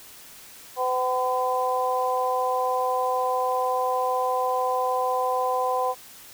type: harmonic tone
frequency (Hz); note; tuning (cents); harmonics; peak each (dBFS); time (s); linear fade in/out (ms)
253.7; B3; +47; 2 / 3 / 4; -26 / -26 / -26; 0.76-5.95; 50
effects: white hiss -46 dBFS RMS until 6.33 s